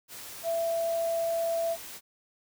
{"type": "tone in noise", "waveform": "sine", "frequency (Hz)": 667, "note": "E5", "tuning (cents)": 20, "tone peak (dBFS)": -26, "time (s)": [0.43, 1.77], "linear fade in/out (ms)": 50, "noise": "white", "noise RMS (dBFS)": -43, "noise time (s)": [0.08, 2.01], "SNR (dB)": 14, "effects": []}